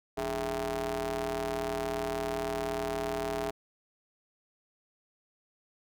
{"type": "ring-modulated tone", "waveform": "sawtooth", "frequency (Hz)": 123.7, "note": "B2", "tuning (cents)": 3, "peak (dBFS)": -24, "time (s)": [0.17, 3.51], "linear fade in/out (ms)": 10, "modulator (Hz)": 538, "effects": []}